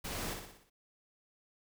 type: noise with echo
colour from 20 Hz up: pink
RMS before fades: -40 dBFS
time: 0.04-0.34 s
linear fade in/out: 10 ms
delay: 60 ms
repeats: 6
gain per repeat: -5 dB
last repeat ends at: 0.7 s
effects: none